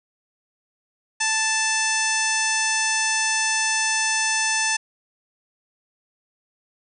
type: harmonic tone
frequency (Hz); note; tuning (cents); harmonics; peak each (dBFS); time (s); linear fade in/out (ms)
880; A5; 0; 1 / 2 / 3 / 4 / 5 / 6 / 7 / 8 / 9 / 10; -28 / -25 / -27 / -34 / -35 / -29 / -26 / -35 / -35 / -31; 1.2-4.77; 10
effects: none